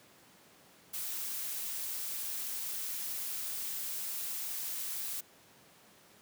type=noise; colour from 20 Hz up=blue; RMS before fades=-38 dBFS; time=0.93-5.21 s; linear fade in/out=10 ms; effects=pink hiss -60 dBFS RMS until 6.21 s + high-pass 150 Hz 12 dB/octave